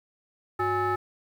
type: tone with frequency modulation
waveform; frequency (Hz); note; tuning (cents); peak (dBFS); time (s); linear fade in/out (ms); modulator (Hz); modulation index
sine; 830.6; G#5; 0; -22; 0.59-0.96; 10; 465; 1.5
effects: tanh soft clip ceiling -20 dBFS + 9-bit